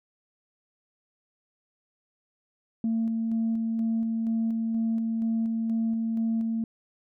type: tone with tremolo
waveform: sine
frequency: 226 Hz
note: A3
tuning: 47 cents sharp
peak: -22 dBFS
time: 2.84-6.64 s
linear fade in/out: 2 ms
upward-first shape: square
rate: 2.1 Hz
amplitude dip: 25%
effects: tanh soft clip ceiling -20 dBFS